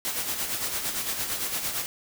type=noise with tremolo; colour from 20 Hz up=white; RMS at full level=-28 dBFS; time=0.05-1.86 s; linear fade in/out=0 ms; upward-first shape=sine; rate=8.8 Hz; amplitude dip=50%; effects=none